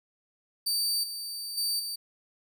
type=tone with level steps; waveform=sawtooth; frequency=4621 Hz; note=D8; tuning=29 cents flat; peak=-23 / -32 / -24 / -30 dBFS; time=0.66-1.96 s; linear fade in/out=10 ms; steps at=1.03 / 1.57 / 1.79 s; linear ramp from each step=10 ms; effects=none